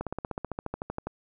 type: slowing click train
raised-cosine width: 1 ms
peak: -18 dBFS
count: 16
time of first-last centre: 0.01-1.07 s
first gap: 57 ms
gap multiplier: 1.03
effects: none